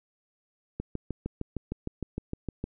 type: click train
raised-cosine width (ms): 3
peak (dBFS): -19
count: 13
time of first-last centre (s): 0.8-2.64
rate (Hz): 6.52
effects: none